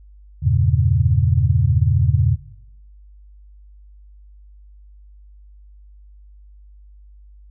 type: chord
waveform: sine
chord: E diminished seventh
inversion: none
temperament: equal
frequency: 82.41 / 98 / 116.54 / 138.59 Hz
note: E2 / G2 / Bb2 / Db3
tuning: 0 / 0 / 0 / 0 cents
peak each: -19 dBFS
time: 0.42-2.36 s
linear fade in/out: 20 ms
effects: noise-tail reverb RT60 0.8 s tail -18 dB re dry + added 50 Hz sine -42 dBFS peak until 7.5 s